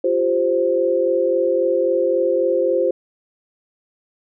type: chord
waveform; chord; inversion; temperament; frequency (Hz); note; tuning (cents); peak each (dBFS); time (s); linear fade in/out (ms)
sine; F suspended second; none; just; 349.2 / 392.9 / 523.8; F4 / G4 / C5; 0 / +4 / +2; -21 / -22 / -17; 0.04-2.91; 5
effects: none